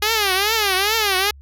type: tone with vibrato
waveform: 5% pulse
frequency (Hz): 409.4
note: G#4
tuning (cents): -25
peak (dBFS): -5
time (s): 0.02-1.31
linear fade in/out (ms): 5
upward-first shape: triangle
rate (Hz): 2.4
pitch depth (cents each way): 200
effects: added 69 Hz sine -40 dBFS peak until 1.41 s